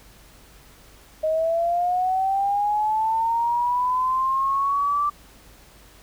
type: linear sweep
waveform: sine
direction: up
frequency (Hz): 622.3 to 1174.7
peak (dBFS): -19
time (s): 1.23-5.1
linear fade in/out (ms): 10
effects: added 50 Hz sine -52 dBFS peak until 6.02 s + pink hiss -51 dBFS RMS until 6.02 s